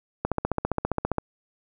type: click train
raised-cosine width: 1 ms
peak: -10 dBFS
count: 15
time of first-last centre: 0.25-1.183 s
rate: 15 Hz
effects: none